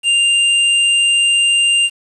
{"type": "tone", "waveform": "square", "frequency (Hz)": 2794, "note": "F7", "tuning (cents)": 0, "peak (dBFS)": -11, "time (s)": [0.03, 1.9], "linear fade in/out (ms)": 50, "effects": ["resampled to 24000 Hz", "7-bit"]}